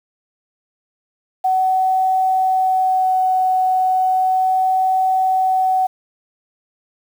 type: tone with vibrato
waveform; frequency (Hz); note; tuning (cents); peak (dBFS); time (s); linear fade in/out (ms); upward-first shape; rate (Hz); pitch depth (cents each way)
sine; 750; F#5; +23; -13; 1.44-5.87; 10; sine; 0.34; 9
effects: 7-bit